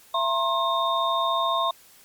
sine tone cluster, 670 / 932 / 1066 / 3665 Hz, E5 / A#5 / C6 / A#7, +28 / -1 / +32 / -30 cents, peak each -27 / -31 / -23 / -29 dBFS, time 0.14-1.71 s, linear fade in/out 5 ms, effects white hiss -53 dBFS RMS until 2.04 s + MP3 96 kbps

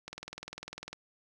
click train, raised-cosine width 0.2 ms, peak -24 dBFS, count 18, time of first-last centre 0.08-0.93 s, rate 20 Hz, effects none

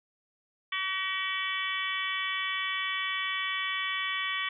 harmonic tone with a mistuned harmonic, 380 Hz, F#4, 46 cents sharp, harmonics 3 / 4 / 5 / 6 / 7 / 8 / 9, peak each -36 / -44 / -34 / -35 / -44 / -37 / -38 dBFS, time 0.72-4.49 s, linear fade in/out 5 ms, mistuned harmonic 7, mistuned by +18 cents, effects none

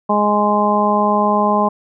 harmonic tone, 208 Hz, G#3, 3 cents sharp, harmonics 1 / 2 / 3 / 4 / 5, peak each -18 / -22 / -19 / -18 / -17 dBFS, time 0.09-1.69 s, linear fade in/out 10 ms, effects none

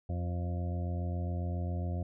harmonic tone with a mistuned harmonic, 87.31 Hz, F2, in tune, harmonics 1 / 2 / 3 / 4 / 6 / 7 / 8, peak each -32 / -40 / -46 / -48 / -49 / -49 / -48 dBFS, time 0.09-2.03 s, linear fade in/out 5 ms, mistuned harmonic 4, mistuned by +19 cents, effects none

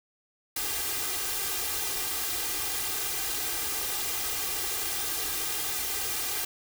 white noise with comb filter, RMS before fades -31 dBFS, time 0.56-6.45 s, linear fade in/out 5 ms, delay 2.5 ms, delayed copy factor +0.95, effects none

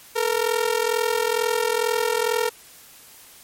sawtooth ring-modulated tone, 460.6 Hz, A#4, 21 cents flat, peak -13 dBFS, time 0.15-2.5 s, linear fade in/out 20 ms, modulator 21.1 Hz, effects white hiss -47 dBFS RMS until 3.43 s + MP3 64 kbps

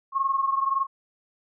sine tone pair together, 1082 / 1103.5 Hz, C#6 / C#6, -42 / -8 cents, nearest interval unison, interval 34 cents, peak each -23 / -27 dBFS, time 0.12-0.87 s, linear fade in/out 50 ms, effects none

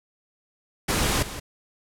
pink noise with echo, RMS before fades -23 dBFS, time 0.88-1.23 s, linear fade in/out 10 ms, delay 170 ms, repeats 1, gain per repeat -12 dB, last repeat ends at 1.4 s, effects low-pass 12000 Hz 12 dB/octave

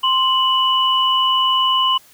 sine tone pair together, 1046.5 / 2960 Hz, C6 / F#7, 0 / 0 cents, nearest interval octave + tritone, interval 1800 cents, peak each -16 dBFS, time 0.03-1.98 s, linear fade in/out 10 ms, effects white hiss -49 dBFS RMS until 2.13 s

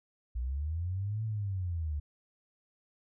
sine linear two-way sweep, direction up then down, 57 to 111.7 to 71.6 Hz, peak -31 dBFS, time 0.35-2 s, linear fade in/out 10 ms, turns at 1.24 s, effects none

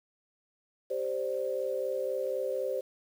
sine chord, G suspended fourth, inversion none, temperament equal, 392 / 523.3 / 587.3 Hz, G4 / C5 / D5, 0 / 0 / 0 cents, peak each -36 / -31 / -37 dBFS, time 0.9-2.81 s, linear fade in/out 10 ms, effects 9-bit

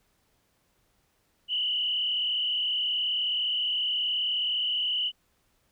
sine tone with frequency modulation, 2960 Hz, F#7, in tune, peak -25 dBFS, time 1.48-5.12 s, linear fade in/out 50 ms, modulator 39.1 Hz, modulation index 2.6, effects pink hiss -70 dBFS RMS until 5.71 s

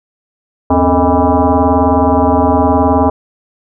sine tone with frequency modulation, 276.6 Hz, C#4, 4 cents flat, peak -7 dBFS, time 0.7-3.1 s, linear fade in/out 5 ms, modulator 178 Hz, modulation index 4.1, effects none

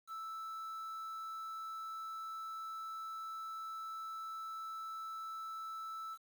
triangle tone with quantisation, 1318.5 Hz, E6, in tune, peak -40 dBFS, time 0.07-6.18 s, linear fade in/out 50 ms, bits 10, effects none

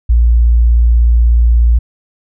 sine tone, 58.27 Hz, A#1, in tune, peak -5 dBFS, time 0.09-1.79 s, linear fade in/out 10 ms, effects none

